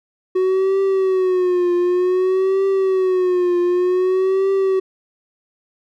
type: tone with vibrato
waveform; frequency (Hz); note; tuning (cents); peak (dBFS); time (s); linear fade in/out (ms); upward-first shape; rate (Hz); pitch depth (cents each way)
triangle; 370; F#4; 0; -12; 0.35-4.8; 10; triangle; 0.54; 92
effects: none